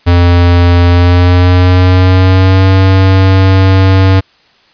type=tone with pitch glide; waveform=square; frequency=87.31 to 95.21 Hz; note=F2 to G2; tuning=0 to -50 cents; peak=-4 dBFS; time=0.06-4.21 s; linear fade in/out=20 ms; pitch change=+150 cents; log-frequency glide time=0.87-2.67 s; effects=white hiss -47 dBFS RMS until 4.73 s + resampled to 11025 Hz